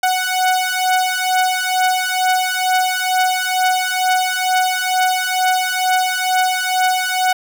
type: beating tone pair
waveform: sawtooth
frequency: 740 / 742.2 Hz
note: F#5 / F#5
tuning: 0 / +5 cents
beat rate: 2.2 Hz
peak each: -14 dBFS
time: 0.03-7.33 s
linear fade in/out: 5 ms
effects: none